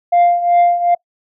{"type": "tone with tremolo", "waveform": "sine", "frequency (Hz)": 698.5, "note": "F5", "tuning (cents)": 0, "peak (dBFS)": -4, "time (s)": [0.12, 0.95], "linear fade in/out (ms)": 10, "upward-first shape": "triangle", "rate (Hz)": 2.6, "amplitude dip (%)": 80, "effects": ["noise-tail reverb RT60 0.1 s tail -25 dB re dry", "tanh soft clip ceiling -6 dBFS"]}